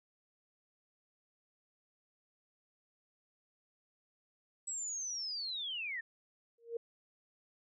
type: linear sweep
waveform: sine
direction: down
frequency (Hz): 7870 to 1760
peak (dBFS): -37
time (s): 4.67-6.01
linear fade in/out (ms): 10
type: tone with exponential growth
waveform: sine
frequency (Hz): 465.2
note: A#4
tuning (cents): -4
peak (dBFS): -32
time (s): 6.58-6.77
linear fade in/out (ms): 5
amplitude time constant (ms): 40
effects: none